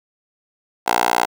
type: tone with high-pass filter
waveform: 10% pulse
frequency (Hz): 59.2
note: A#1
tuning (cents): +27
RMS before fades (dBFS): -18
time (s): 0.86-1.26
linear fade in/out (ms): 20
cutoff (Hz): 720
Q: 2.4
effects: none